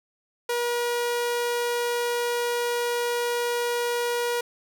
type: tone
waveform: sawtooth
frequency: 479.5 Hz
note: A#4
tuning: 49 cents sharp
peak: -20 dBFS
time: 0.49-4.41 s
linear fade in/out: 5 ms
effects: none